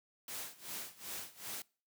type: noise with tremolo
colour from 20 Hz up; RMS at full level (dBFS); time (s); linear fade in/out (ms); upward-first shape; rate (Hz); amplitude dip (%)
white; -42; 0.28-1.62; 2; sine; 2.6; 90
effects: noise-tail reverb RT60 0.4 s tail -25 dB re dry + high-pass 100 Hz 12 dB/octave